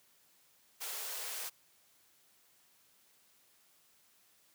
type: high-pass noise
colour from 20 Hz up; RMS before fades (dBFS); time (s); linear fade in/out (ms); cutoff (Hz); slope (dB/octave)
white; -41; 0.8-1.5; 20; 380; 96
effects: white hiss -68 dBFS RMS until 4.54 s + high-pass 80 Hz 12 dB/octave